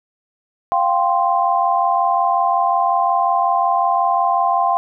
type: chord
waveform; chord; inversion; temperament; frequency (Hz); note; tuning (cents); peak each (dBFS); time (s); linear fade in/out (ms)
sine; F suspended second; none; equal; 698.5 / 784 / 1046.5; F5 / G5 / C6; 0 / 0 / 0; -18; 0.72-4.77; 0
effects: none